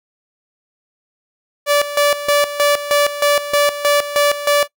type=tone with tremolo; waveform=sawtooth; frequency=580 Hz; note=D5; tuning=22 cents flat; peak=-7 dBFS; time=1.66-4.68 s; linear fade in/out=50 ms; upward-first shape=square; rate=3.2 Hz; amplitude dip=75%; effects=noise-tail reverb RT60 0.1 s tail -20 dB re dry